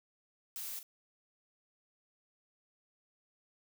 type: noise with echo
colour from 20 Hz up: blue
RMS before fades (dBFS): -42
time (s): 0.56-0.79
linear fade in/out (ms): 0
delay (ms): 39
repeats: 1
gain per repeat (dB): -10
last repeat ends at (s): 0.829
effects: none